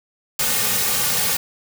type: noise with comb filter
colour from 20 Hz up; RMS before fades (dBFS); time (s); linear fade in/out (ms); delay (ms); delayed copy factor
white; -20; 0.39-1.37; 5; 3; -0.8
effects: none